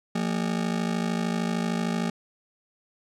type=ring-modulated tone; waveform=40% pulse; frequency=202.9 Hz; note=G#3; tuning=40 cents flat; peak=-21 dBFS; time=0.15-2.1 s; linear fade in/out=5 ms; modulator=26.6 Hz; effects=low-pass 8000 Hz 12 dB/octave